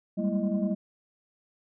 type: tone cluster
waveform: sine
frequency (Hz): 194 / 204.5 / 230.6 / 330.5 / 620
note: G3 / G#3 / A#3 / E4 / D#5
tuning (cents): -18 / -26 / -19 / +5 / -6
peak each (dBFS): -28 / -28 / -32 / -35 / -34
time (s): 0.17-0.75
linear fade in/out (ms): 20
effects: tanh soft clip ceiling -17 dBFS